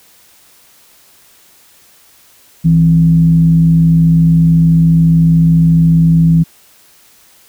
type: tone with frequency modulation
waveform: sine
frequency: 164.2 Hz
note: E3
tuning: 6 cents flat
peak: -5 dBFS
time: 2.64-6.44 s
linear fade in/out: 20 ms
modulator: 99.2 Hz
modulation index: 0.31
effects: white hiss -46 dBFS RMS until 7.48 s